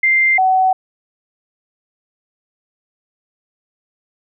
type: tone pair in turn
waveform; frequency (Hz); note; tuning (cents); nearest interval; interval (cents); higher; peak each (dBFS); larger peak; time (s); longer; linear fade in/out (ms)
sine; 2093 / 752.5; C7 / F#5; 0 / +29; octave + tritone; 1771; first; -10; neither; 0.03-0.38 / 0.38-0.73; neither; 5
effects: none